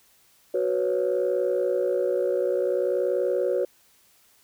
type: chord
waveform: sine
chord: F# suspended fourth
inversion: none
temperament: equal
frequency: 370 / 493.9 / 554.4 Hz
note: F#4 / B4 / C#5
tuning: 0 / 0 / 0 cents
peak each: -25 dBFS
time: 0.54-3.65 s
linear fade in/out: 5 ms
effects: tanh soft clip ceiling -15 dBFS + white hiss -60 dBFS RMS until 4.43 s